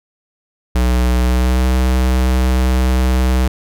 square tone with pitch glide, 61.74 to 63.59 Hz, B1 to C2, 0 to -49 cents, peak -12 dBFS, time 0.75-3.48 s, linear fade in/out 5 ms, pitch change +51 cents, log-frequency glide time 1.2-1.67 s, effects none

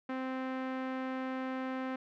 sawtooth tone with low-pass filter, 260.5 Hz, C4, 7 cents flat, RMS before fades -37 dBFS, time 0.09-1.96 s, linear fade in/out 5 ms, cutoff 1900 Hz, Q 1.2, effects none

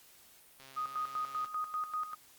click train, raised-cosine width 0.2 ms, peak -36 dBFS, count 116, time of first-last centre 0.6-1.458 s, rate 134 Hz
sine tone with tremolo, 1244.5 Hz, D#6, in tune, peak -32 dBFS, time 0.76-2.15 s, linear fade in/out 20 ms, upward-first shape square, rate 5.1 Hz, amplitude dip 70%
effects white hiss -60 dBFS RMS until 2.38 s + Opus 48 kbps

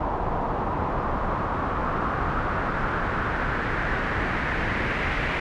pink noise with low-pass filter sweep, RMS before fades -26 dBFS, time 0-5.4 s, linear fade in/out 5 ms, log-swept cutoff 920 to 2100 Hz, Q 2.6, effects none

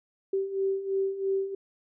sine beating tone pair, 386.1 / 389.1 Hz, G4 / G4, -26 / -13 cents, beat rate 3 Hz, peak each -32 / -27 dBFS, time 0.33-1.55 s, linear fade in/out 5 ms, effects none

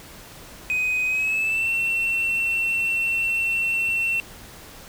triangle tone with pitch glide, 2507 to 2703 Hz, D#7 to E7, +12 to +43 cents, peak -18 dBFS, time 0.7-4.2 s, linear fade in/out 0 ms, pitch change +131 cents, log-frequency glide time 1.06-1.71 s, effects tanh soft clip ceiling -15 dBFS + pink hiss -43 dBFS RMS until 4.88 s

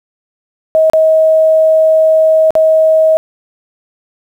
sine tone with dropouts, 635 Hz, D#5, 35 cents sharp, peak -5 dBFS, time 0.75-3.17 s, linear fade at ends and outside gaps 0 ms, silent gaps 0.899-0.934 / 2.506-2.553 s, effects 7-bit

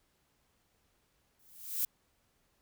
violet noise with exponential growth, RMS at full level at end -29 dBFS, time 1.39-1.85 s, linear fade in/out 5 ms, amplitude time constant 100 ms, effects pink hiss -74 dBFS RMS until 2.61 s

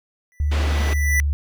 square tone with exponential growth, 1978 Hz, B6, 2 cents sharp, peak -17 dBFS, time 0.32-1.2 s, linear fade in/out 0 ms, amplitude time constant 190 ms
sine tone with pitch glide, 73.42 to 72.24 Hz, D2 to D2, 0 to -28 cents, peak -17 dBFS, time 0.4-1.33 s, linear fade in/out 0 ms, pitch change -28 cents, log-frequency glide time 0.65-1.01 s
pink band-pass noise, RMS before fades -29 dBFS, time 0.51-0.94 s, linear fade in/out 10 ms, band 150 to 3900 Hz, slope 12 dB/octave
effects none

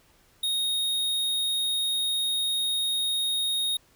square tone, 3729 Hz, A#7, in tune, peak -25 dBFS, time 0.43-3.77 s, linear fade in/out 5 ms, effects pink hiss -61 dBFS RMS until 3.95 s

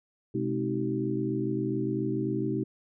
sine tone cluster, 128.8 / 212.9 / 265.7 / 316 / 383.3 Hz, C3 / G#3 / C4 / D#4 / G4, -27 / +43 / +27 / +27 / -39 cents, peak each -33 / -34 / -37 / -31 / -33 dBFS, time 0.34-2.64 s, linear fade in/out 10 ms, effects none

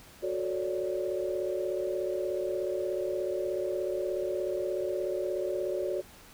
sine chord, D major seventh, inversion first, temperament just, 367.1 / 440.5 / 550.6 / 587.3 Hz, F#4 / A4 / C#5 / D5, -14 / +2 / -12 / 0 cents, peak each -32 / -38 / -35 / -35 dBFS, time 0.22-6.02 s, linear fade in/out 20 ms, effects pink hiss -53 dBFS RMS until 6.33 s

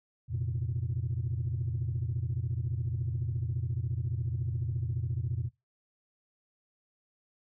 sine chord, F suspended fourth, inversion none, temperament equal, 87.31 / 116.54 / 130.81 Hz, F2 / Bb2 / C3, 0 / 0 / 0 cents, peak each -34 / -32 / -34 dBFS, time 0.28-5.5 s, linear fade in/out 50 ms, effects noise-tail reverb RT60 0.2 s tail -20 dB re dry + tanh soft clip ceiling -24 dBFS

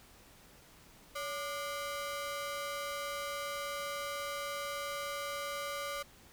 sawtooth ring-modulated tone, 880 Hz, A5, in tune, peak -30 dBFS, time 1.15-6.03 s, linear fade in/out 10 ms, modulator 315 Hz, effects pink hiss -59 dBFS RMS until 6.32 s

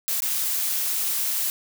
blue noise with dropouts, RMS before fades -25 dBFS, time 0.08-1.5 s, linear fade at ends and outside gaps 0 ms, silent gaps 0.204-0.221 s, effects none

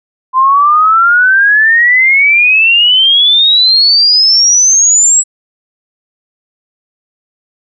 sine exponential sweep, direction up, 1025 to 7800 Hz, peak -4 dBFS, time 0.33-5.24 s, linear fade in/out 50 ms, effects none

